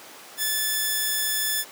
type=tone; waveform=5% pulse; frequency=1737 Hz; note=A6; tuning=23 cents flat; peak=-12 dBFS; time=0.37-1.65 s; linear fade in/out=50 ms; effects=pink hiss -43 dBFS RMS until 1.71 s + high-pass 400 Hz 12 dB/octave